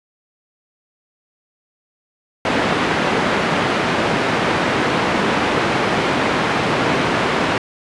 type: band-pass noise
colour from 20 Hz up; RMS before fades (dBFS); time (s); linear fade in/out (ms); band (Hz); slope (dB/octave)
pink; -18; 2.45-7.58; 2; 190 to 2500; 12
effects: resampled to 24000 Hz